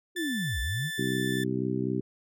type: linear two-way sweep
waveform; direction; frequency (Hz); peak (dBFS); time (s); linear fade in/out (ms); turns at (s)
sine; down then up; 370 to 55 to 167.6; -29; 0.15-0.91; 50; 0.6
type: tone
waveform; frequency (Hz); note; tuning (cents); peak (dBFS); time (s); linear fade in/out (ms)
30% pulse; 1760; A6; 0; -30; 0.16-1.44; 5
type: harmonic tone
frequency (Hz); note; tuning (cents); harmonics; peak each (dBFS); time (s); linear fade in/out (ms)
64; C2; -38; 2 / 3 / 4 / 5 / 6; -33 / -33 / -33 / -33 / -33; 0.98-2.01; 10
effects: none